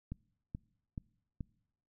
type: click train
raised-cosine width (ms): 5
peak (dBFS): -27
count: 4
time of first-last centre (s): 0.12-1.408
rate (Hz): 2.33
effects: noise-tail reverb RT60 0.8 s tail -25 dB re dry